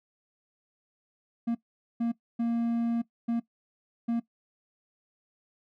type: tone bursts at uneven times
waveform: triangle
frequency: 233.1 Hz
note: A#3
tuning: in tune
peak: -23 dBFS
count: 5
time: 1.47-1.55 / 2-2.12 / 2.39-3.02 / 3.28-3.4 / 4.08-4.2 s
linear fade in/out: 10 ms
effects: noise-tail reverb RT60 0.1 s tail -18 dB re dry